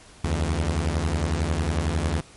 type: beating tone pair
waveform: sawtooth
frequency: 73.42 / 84.42 Hz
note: D2 / E2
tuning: 0 / +42 cents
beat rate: 11 Hz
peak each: -21 dBFS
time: 0.24-2.21 s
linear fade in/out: 5 ms
effects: pink hiss -49 dBFS RMS until 2.36 s + MP3 48 kbps